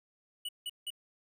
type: tone bursts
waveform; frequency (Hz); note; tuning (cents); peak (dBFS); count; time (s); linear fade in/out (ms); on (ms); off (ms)
square; 2940; F#7; -12; -36; 3; 0.45-0.904; 5; 38; 170
effects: none